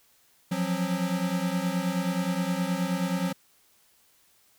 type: tone cluster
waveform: square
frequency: 174 / 183.5 / 267.8 Hz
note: F3 / F#3 / C4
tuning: -6 / -14 / +40 cents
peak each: -31 / -29 / -35 dBFS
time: 0.51-3.33 s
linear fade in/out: 10 ms
effects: white hiss -63 dBFS RMS until 4.58 s